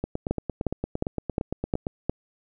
two click trains, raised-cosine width 2 ms, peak -14 / -10 dBFS, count 17 / 6, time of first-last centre 0.04-1.869 / 0.31-2.096 s, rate 8.75 / 2.8 Hz, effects none

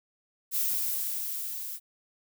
violet noise with level ramp, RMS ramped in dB -27 to -38 dBFS, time 0.51-1.8 s, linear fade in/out 50 ms, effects none

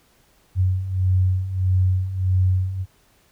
sine beating tone pair, 91.7 / 93.3 Hz, F#2 / F#2, -15 / +15 cents, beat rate 1.6 Hz, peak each -23 / -18 dBFS, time 0.55-2.86 s, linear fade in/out 50 ms, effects pink hiss -59 dBFS RMS until 3.31 s

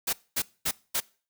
white noise bursts, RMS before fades -27 dBFS, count 4, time 0.07-1.004 s, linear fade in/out 10 ms, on 61 ms, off 230 ms, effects noise-tail reverb RT60 0.4 s tail -23 dB re dry

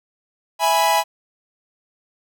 45% pulse chord, E major, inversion none, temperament equal, 659.3 / 830.6 / 987.8 Hz, E5 / G#5 / B5, 0 / 0 / 0 cents, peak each -22 / -18 / -19 dBFS, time 0.59-1.04 s, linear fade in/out 50 ms, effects none

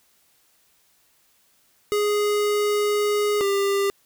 square tone pair in turn, 415.3 / 397.7 Hz, G#4 / G4, 0 / +25 cents, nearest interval minor second, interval 75 cents, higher first, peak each -20 dBFS, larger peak neither, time 1.92-3.41 / 3.41-3.9 s, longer first, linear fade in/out 0 ms, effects white hiss -62 dBFS RMS until 4.05 s

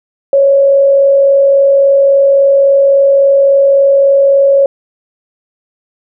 sine tone with frequency modulation, 553 Hz, C#5, 4 cents flat, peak -4 dBFS, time 0.33-4.66 s, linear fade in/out 2 ms, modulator 43.6 Hz, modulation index 0.24, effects none

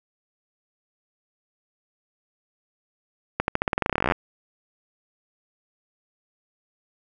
accelerating click train, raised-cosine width 0.5 ms, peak -6 dBFS, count 22, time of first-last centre 3.4-4.121 s, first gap 81 ms, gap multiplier 0.9, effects none

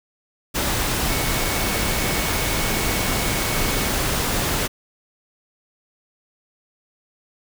sine tone in noise, 2217 Hz, C#7, in tune, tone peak -32 dBFS, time 1.07-3.9 s, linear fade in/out 20 ms, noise pink, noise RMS -22 dBFS, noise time 0.54-4.68 s, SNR -13 dB, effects none

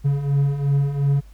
triangle beating tone pair, 138.59 / 141.39 Hz, C#3 / C#3, 0 / +35 cents, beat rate 2.8 Hz, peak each -22 / -16 dBFS, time 0.04-1.21 s, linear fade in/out 20 ms, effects added 50 Hz sine -41 dBFS peak until 1.33 s + pink hiss -58 dBFS RMS until 1.33 s

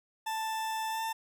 40% pulse tone with pitch glide, 883 to 894.3 Hz, A5 to A5, +6 to +28 cents, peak -31 dBFS, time 0.26-1.13 s, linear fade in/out 10 ms, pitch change +22 cents, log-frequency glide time 0.89-1.02 s, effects none

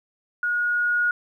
sine tone with level ramp, 1444 Hz, F#6, 43 cents flat, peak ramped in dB -21 to -18 dBFS, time 0.43-1.11 s, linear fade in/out 2 ms, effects 10-bit

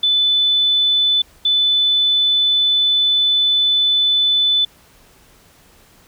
sine tone pair in turn, 3500 / 3500 Hz, A7 / A7, -10 / -10 cents, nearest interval unison, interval 0 cents, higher neither, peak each -12 dBFS, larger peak neither, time 0.03-1.22 / 1.45-4.65 s, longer second, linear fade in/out 5 ms, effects pink hiss -50 dBFS RMS until 6.07 s

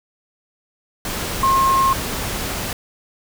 sine tone in noise, 1070 Hz, C6, 38 cents sharp, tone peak -13 dBFS, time 1.43-1.93 s, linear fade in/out 2 ms, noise pink, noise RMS -25 dBFS, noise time 1.05-2.73 s, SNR +9 dB, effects none

